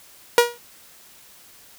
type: tone with exponential decay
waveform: sawtooth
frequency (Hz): 477.9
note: A#4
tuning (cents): +43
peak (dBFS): -4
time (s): 0.38-0.58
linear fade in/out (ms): 1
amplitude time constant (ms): 42
effects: white hiss -49 dBFS RMS until 1.78 s